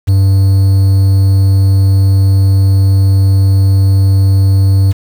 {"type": "tone with quantisation", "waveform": "triangle", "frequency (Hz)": 96.9, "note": "G2", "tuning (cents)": -20, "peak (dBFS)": -3, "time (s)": [0.07, 4.93], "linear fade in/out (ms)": 20, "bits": 5, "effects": []}